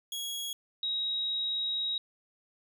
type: tone pair in turn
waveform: sawtooth / sine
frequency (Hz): 3322 / 3809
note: G#7 / A#7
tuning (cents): 0 / +37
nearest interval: major second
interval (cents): 237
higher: second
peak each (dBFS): -31 / -29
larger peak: second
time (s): 0.12-0.53 / 0.83-1.98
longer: second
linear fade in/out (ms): 2
effects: none